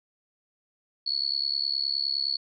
sine tone with amplitude modulation, 4394 Hz, C#8, 16 cents flat, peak -21 dBFS, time 1.06-2.37 s, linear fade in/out 10 ms, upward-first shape sine, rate 69.7 Hz, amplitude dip 95%, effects none

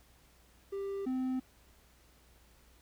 triangle tone pair in turn, 394.7 / 258.1 Hz, G4 / C4, +12 / -23 cents, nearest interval perfect fifth, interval 735 cents, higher first, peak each -33 / -29 dBFS, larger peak second, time 0.72-1.06 / 1.06-1.4 s, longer neither, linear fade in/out 10 ms, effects added 60 Hz sine -64 dBFS peak until 2.81 s + pink hiss -65 dBFS RMS until 2.81 s

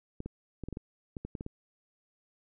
clicks, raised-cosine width 3 ms, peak -25 dBFS, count 11, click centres 0.204 / 0.26 / 0.637 / 0.686 / 0.727 / 0.771 / 1.168 / 1.25 / 1.352 / 1.409 / 1.464 s, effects none

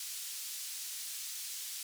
pink band-pass noise, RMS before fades -42 dBFS, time 0-1.83 s, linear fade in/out 2 ms, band 4700 to 15000 Hz, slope 12 dB/octave, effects none

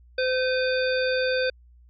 harmonic tone with a mistuned harmonic, 513 Hz, C5, 34 cents flat, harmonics 1 / 3 / 5 / 7 / 9, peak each -23 / -28 / -33 / -35 / -34 dBFS, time 0.18-1.5 s, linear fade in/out 5 ms, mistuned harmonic 5, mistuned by -65 cents, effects added 60 Hz sine -50 dBFS peak until 1.89 s

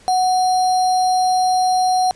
sine tone with sample-and-hold, 740 Hz, F#5, in tune, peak -13 dBFS, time 0.08-2.11 s, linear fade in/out 0 ms, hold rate 4900 Hz, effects pink hiss -48 dBFS RMS until 2.15 s + resampled to 22050 Hz

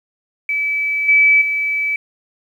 sine tone with level steps, 2300 Hz, D7, 37 cents flat, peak -16 / -8 / -16 dBFS, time 0.49-1.96 s, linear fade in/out 2 ms, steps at 1.08 / 1.41 s, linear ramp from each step 10 ms, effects 8-bit

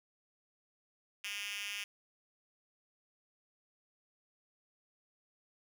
5% pulse tone with high-pass filter, 203.7 Hz, G#3, 33 cents flat, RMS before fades -41 dBFS, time 1.24-1.84 s, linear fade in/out 2 ms, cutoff 2800 Hz, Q 3, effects none

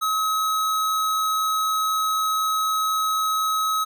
square tone, 1279 Hz, D#6, 47 cents sharp, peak -21 dBFS, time 0.01-3.85 s, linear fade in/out 20 ms, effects none

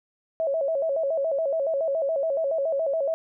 sine tone with vibrato, 599 Hz, D5, 34 cents sharp, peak -22 dBFS, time 0.4-3.14 s, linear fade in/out 0 ms, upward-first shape square, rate 7.1 Hz, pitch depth 140 cents each way, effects none

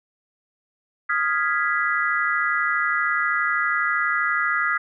sine chord, F half-diminished seventh, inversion third, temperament equal, 1244.5 / 1396.9 / 1661.2 / 1975.5 Hz, Eb6 / F6 / Ab6 / Cb7, 0 / 0 / 0 / 0 cents, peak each -25 dBFS, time 1.09-4.78 s, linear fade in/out 10 ms, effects none

